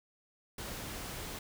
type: noise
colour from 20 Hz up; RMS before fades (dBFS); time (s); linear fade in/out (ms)
pink; -42; 0.58-1.39; 5
effects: none